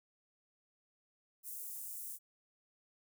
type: high-pass noise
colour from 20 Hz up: white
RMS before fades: -45 dBFS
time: 1.43-2.19 s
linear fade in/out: 50 ms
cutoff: 8000 Hz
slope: 24 dB/octave
effects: none